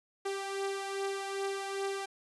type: beating tone pair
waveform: sawtooth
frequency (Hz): 392 / 394.5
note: G4 / G4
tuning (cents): 0 / +11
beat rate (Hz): 2.5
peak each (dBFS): -31 / -36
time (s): 0.25-2.06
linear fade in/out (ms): 10
effects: resampled to 24000 Hz + 10-bit